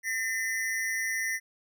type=ring-modulated tone; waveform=square; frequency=1923 Hz; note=B6; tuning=47 cents flat; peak=-26 dBFS; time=0.03-1.4 s; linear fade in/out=50 ms; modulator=105 Hz; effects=none